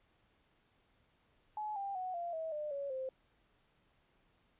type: tone with pitch steps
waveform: sine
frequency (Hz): 850 / 793.1 / 740 / 690.4 / 644.2 / 601 / 560.8 / 523.2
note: G#5 / G5 / F#5 / F5 / E5 / D5 / C#5 / C5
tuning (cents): +40 / +20 / 0 / -20 / -40 / +40 / +20 / 0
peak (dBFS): -37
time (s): 1.57-3.09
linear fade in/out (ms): 2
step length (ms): 190
effects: pink hiss -73 dBFS RMS until 4.59 s + resampled to 8000 Hz